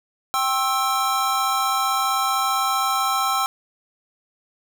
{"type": "chord", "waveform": "square", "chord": "C major", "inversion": "second", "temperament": "equal with one note detuned", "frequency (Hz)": [784, 1071, 1318.5], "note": ["G5", "C6", "E6"], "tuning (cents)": [0, 40, 0], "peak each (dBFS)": [-25, -26, -23], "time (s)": [0.34, 3.46], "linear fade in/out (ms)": 0, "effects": []}